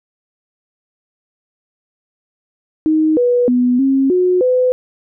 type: tone with pitch steps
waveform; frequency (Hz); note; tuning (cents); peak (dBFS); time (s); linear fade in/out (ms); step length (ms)
sine; 312.7 / 488.5 / 247.4 / 269.6 / 363.6 / 505; D#4 / B4 / B3 / C#4 / F#4 / B4; +9 / -19 / +3 / -48 / -30 / +39; -10; 2.86-4.72; 0; 310
effects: none